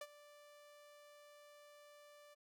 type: tone with ADSR envelope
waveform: sawtooth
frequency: 587.3 Hz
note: D5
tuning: in tune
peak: -40 dBFS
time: 0.01-2.35 s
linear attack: 4 ms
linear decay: 47 ms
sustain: -16 dB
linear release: 19 ms
effects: none